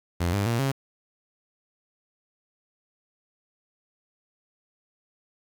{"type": "tone with pitch steps", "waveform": "sawtooth", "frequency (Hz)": [86.7, 100.75, 117.08, 136.05], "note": ["F2", "G2", "A#2", "C#3"], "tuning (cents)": [-12, 48, 8, -32], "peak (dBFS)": -19, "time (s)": [0.2, 0.72], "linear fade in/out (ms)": 10, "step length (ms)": 130, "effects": ["8-bit"]}